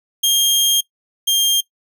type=tone pair in turn; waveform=sawtooth; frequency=3220 / 3202 Hz; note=G7 / G7; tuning=+46 / +36 cents; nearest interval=unison; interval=10 cents; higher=first; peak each=-9 dBFS; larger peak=neither; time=0.23-0.81 / 1.27-1.61 s; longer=first; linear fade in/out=10 ms; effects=noise-tail reverb RT60 0.1 s tail -20 dB re dry